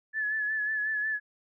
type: tone with vibrato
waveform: sine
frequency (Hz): 1723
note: A6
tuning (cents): -37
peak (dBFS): -27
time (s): 0.13-1.2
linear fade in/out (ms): 50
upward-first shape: sine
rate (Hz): 5.5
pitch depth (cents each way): 38
effects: none